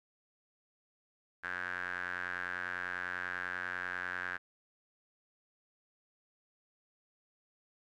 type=tone with band-pass filter; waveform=sawtooth; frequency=90.1 Hz; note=F#2; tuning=45 cents flat; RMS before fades=-39 dBFS; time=1.43-4.38 s; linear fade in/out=20 ms; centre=1600 Hz; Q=8.4; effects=none